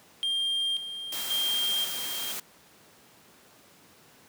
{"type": "tone with tremolo", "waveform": "triangle", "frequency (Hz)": 3197, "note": "G7", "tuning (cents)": 33, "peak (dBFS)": -24, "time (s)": [0.23, 2.32], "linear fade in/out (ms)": 0, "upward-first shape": "square", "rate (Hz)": 0.93, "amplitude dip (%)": 65}
{"type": "noise", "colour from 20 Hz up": "white", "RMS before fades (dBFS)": -35, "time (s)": [1.12, 2.4], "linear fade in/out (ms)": 5}
{"effects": ["pink hiss -56 dBFS RMS until 4.28 s", "high-pass 150 Hz 12 dB/octave"]}